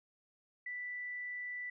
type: tone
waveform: sine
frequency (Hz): 1975.5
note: B6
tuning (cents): 0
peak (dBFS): -39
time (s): 0.66-1.7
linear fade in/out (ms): 5
effects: none